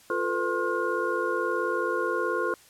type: tone cluster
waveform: sine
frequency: 348.9 / 444.4 / 503 / 1067 / 1428 Hz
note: F4 / A4 / B4 / C6 / F6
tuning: -2 / +17 / +32 / +34 / +38 cents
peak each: -31 dBFS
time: 0.1-2.54 s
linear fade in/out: 2 ms
effects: white hiss -55 dBFS RMS until 2.69 s + low-pass 12000 Hz 12 dB/octave